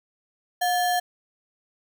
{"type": "tone with sample-and-hold", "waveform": "sine", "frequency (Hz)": 718, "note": "F5", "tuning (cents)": 48, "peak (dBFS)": -20, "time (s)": [0.61, 1], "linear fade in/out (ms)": 10, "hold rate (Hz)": 2450, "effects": []}